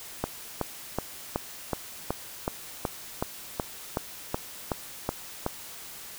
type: click train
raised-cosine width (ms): 1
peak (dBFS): -12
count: 15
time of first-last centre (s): 0.24-5.464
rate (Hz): 2.68
effects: white hiss -43 dBFS RMS until 6.18 s